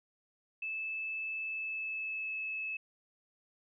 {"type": "tone with pitch glide", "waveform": "sine", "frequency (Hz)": [2621, 2600], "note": ["E7", "E7"], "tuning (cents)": [-11, -24], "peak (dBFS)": -35, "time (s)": [0.62, 2.77], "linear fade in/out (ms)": 5, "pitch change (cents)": -13, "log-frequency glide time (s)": [1.45, 2.33], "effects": []}